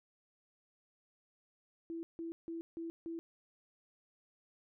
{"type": "tone bursts", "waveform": "sine", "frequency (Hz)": 331.8, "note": "E4", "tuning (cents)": 11, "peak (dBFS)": -39, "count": 5, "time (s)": [1.9, 3.19], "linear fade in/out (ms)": 0, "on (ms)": 130, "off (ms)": 160, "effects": []}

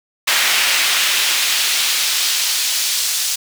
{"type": "noise with high-pass filter sweep", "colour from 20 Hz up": "brown", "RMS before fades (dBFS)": -17, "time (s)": [0.27, 3.36], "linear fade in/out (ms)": 10, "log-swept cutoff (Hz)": [2200, 5200], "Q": 1, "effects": []}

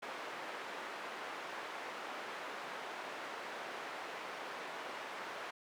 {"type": "band-pass noise", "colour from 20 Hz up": "white", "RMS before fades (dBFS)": -45, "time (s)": [0.02, 5.51], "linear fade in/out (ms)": 10, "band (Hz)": [380, 1600], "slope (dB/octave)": 12, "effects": []}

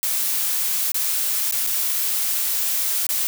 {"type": "noise with dropouts", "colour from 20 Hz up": "blue", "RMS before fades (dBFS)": -22, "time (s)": [0.03, 3.27], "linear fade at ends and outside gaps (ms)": 0, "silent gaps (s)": [[0.918, 0.944], [1.511, 1.523], [1.666, 1.672], [3.067, 3.091]], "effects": []}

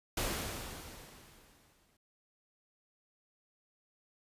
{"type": "noise with exponential decay", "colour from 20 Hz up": "pink", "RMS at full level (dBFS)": -33, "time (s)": [0.17, 1.97], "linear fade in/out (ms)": 5, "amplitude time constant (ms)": 390, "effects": ["resampled to 32000 Hz"]}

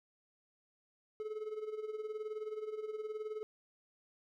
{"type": "tone with tremolo", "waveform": "triangle", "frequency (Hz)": 430.3, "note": "A4", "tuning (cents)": -39, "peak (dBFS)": -34, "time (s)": [1.2, 3.43], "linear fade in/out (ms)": 0, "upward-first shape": "sine", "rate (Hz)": 19, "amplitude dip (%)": 70, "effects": []}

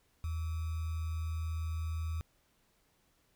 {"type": "tone with sample-and-hold", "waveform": "sine", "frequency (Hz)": 80.8, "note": "E2", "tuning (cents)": -34, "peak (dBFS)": -33, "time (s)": [0.24, 2.21], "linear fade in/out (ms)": 0, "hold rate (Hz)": 1225, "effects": ["pink hiss -72 dBFS RMS until 3.35 s"]}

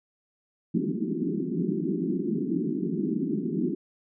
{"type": "band-pass noise", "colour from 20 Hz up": "pink", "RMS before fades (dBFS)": -28, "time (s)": [0.74, 3.75], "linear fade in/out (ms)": 5, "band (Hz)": [160, 390], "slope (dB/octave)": 96, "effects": []}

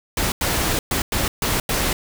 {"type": "noise bursts at uneven times", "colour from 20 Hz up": "pink", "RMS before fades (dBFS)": -21, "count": 6, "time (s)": [[0.17, 0.32], [0.41, 0.79], [0.91, 1.02], [1.12, 1.28], [1.42, 1.6], [1.69, 1.93]], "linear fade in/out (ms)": 2, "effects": []}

